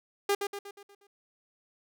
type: tone with echo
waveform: sawtooth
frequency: 402.8 Hz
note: G4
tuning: 47 cents sharp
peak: -20 dBFS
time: 0.29-0.35 s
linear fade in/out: 5 ms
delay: 120 ms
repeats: 6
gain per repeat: -6 dB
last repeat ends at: 1.07 s
effects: none